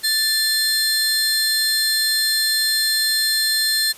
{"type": "tone pair together", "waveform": "sawtooth", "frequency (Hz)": [1760, 4186], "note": ["A6", "C8"], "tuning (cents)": [0, 0], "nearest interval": "octave + minor third", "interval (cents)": 1500, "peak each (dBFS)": [-19, -15], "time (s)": [0.03, 3.93], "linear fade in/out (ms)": 20, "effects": ["white hiss -42 dBFS RMS until 3.97 s", "resampled to 32000 Hz"]}